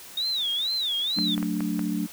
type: tone with vibrato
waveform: sine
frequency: 3662 Hz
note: A#7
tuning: 32 cents flat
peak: -24 dBFS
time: 0.17-1.35 s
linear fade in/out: 5 ms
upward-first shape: sine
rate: 2.2 Hz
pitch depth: 210 cents each way
type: chord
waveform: sine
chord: D major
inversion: first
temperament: just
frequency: 183.54 / 220.2 / 293.7 Hz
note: F#3 / A3 / D4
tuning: -14 / +2 / 0 cents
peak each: -29 dBFS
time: 1.16-2.07 s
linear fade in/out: 20 ms
type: clicks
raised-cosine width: 0.5 ms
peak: -20 dBFS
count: 5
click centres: 1.187 / 1.379 / 1.428 / 1.606 / 1.793 s
effects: white hiss -44 dBFS RMS until 2.12 s